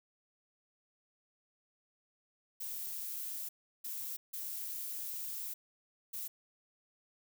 violet noise bursts at uneven times, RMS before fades -41 dBFS, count 4, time 2.6-3.49 / 3.84-4.17 / 4.33-5.54 / 6.13-6.28 s, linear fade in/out 10 ms, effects none

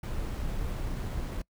brown noise with sample-and-hold, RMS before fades -33 dBFS, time 0.03-1.42 s, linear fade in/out 5 ms, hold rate 11025 Hz, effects noise-tail reverb RT60 0.1 s tail -24 dB re dry

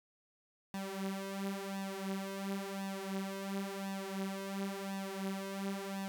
sawtooth tone with flanger, 194.9 Hz, G3, 10 cents flat, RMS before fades -40 dBFS, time 0.74-6.08 s, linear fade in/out 0 ms, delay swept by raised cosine 1.1 to 7.1 ms, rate 0.95 Hz, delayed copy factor +0.8, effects none

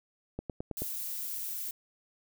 click train, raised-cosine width 2 ms, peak -22 dBFS, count 5, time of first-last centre 0.39-0.82 s, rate 9.3 Hz
violet noise, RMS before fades -37 dBFS, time 0.77-1.71 s, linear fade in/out 2 ms
effects none

